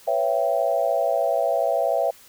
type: chord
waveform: sine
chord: C# half-diminished seventh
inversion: third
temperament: equal with one note detuned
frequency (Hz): 493.9 / 554.4 / 667.3 / 784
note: B4 / C#5 / E5 / G5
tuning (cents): 0 / 0 / +21 / 0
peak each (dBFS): -28 / -24 / -22 / -27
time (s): 0.07-2.11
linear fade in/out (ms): 10
effects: white hiss -50 dBFS RMS until 2.28 s